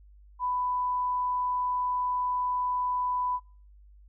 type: tone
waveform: sine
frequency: 995 Hz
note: B5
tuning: 13 cents sharp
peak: -26 dBFS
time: 0.39-3.4 s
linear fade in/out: 50 ms
effects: noise-tail reverb RT60 0.4 s tail -25 dB re dry + added 50 Hz sine -51 dBFS peak until 4.08 s